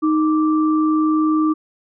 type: tone pair together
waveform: sine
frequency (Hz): 311.3 / 1172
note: D#4 / D6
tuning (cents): +1 / -4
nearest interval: octave + major seventh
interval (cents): 2295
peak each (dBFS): -14 / -23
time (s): 0.02-1.54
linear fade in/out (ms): 20
effects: none